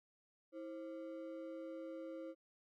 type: ring-modulated tone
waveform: triangle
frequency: 427.9 Hz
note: A4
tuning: 48 cents flat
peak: -40 dBFS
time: 0.52-2.35 s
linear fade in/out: 50 ms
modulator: 102 Hz
effects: none